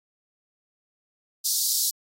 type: high-pass noise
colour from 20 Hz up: pink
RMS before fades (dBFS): -24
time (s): 1.44-1.91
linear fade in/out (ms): 20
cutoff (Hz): 4200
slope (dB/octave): 48
effects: AAC 48 kbps